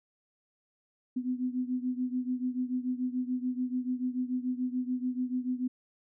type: beating tone pair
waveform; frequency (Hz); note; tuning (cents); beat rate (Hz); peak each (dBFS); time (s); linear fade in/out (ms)
sine; 250 / 256.9; B3 / C4; +21 / -32; 6.9; -31 / -34; 1.16-5.68; 10
effects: none